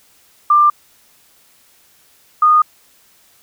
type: tone pair in turn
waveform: sine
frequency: 1189 / 1228.8 Hz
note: D6 / D#6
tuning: +21 / -22 cents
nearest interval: minor second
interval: 57 cents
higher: second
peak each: -7 dBFS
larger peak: neither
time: 0.5-0.7 / 2.42-2.62 s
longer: neither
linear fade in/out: 5 ms
effects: white hiss -52 dBFS RMS until 3.42 s